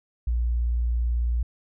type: tone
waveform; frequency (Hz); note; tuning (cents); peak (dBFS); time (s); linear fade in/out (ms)
sine; 59.1; A#1; +24; -21; 0.27-1.43; 5
effects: none